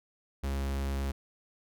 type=tone; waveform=45% pulse; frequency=68.5 Hz; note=C#2; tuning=20 cents flat; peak=-30 dBFS; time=0.43-1.12 s; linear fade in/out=10 ms; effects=none